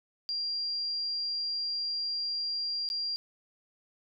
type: tone with dropouts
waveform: sine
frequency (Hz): 4766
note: D8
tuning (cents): +25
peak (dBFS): -30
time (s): 0.29-3.16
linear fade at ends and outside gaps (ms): 0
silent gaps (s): 2.889-2.901
effects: none